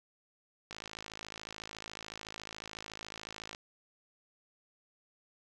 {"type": "click train", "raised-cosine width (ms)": 0.2, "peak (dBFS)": -25, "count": 154, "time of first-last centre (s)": [0.71, 3.549], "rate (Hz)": 53.9, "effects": []}